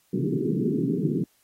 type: band-pass noise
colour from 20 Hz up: pink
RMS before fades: -25 dBFS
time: 0.13-1.24 s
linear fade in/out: 5 ms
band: 130 to 420 Hz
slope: 96 dB/octave
effects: white hiss -65 dBFS RMS until 1.43 s + AAC 48 kbps